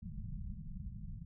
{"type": "low-pass noise", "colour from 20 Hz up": "pink", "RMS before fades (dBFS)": -44, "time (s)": [0.02, 1.25], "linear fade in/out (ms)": 10, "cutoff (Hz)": 210, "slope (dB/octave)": 96, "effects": []}